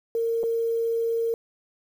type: tone with dropouts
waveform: sine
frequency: 459.5 Hz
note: A#4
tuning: 25 cents flat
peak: -22 dBFS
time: 0.15-1.34 s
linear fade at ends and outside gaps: 1 ms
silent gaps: 0.432-0.437 s
effects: 8-bit